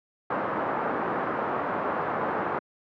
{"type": "low-pass noise", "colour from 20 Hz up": "white", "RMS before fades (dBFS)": -28, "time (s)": [0.3, 2.59], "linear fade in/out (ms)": 5, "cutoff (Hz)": 1300, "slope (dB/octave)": 24, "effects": ["high-pass 200 Hz 12 dB/octave"]}